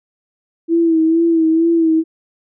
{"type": "tone with vibrato", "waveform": "sine", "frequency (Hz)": 327.7, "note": "E4", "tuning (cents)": -10, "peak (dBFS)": -10, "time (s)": [0.68, 2.04], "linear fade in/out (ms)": 50, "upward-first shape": "sine", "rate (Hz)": 2.2, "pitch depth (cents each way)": 45, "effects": []}